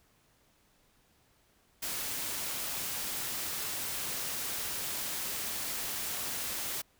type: noise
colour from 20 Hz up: white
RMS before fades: -36 dBFS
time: 1.82-6.82 s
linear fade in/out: 10 ms
effects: pink hiss -68 dBFS RMS until 6.99 s